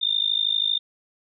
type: tone with amplitude modulation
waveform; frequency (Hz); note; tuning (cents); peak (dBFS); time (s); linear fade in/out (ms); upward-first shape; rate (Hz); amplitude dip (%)
sine; 3615; A7; +46; -16; 0.01-0.79; 20; sine; 52.7; 95
effects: none